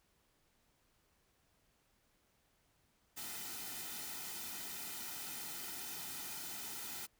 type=noise with comb filter; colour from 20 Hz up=white; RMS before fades=-45 dBFS; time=3.16-7.07 s; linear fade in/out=20 ms; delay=1.8 ms; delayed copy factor=-0.65; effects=pink hiss -75 dBFS RMS until 7.19 s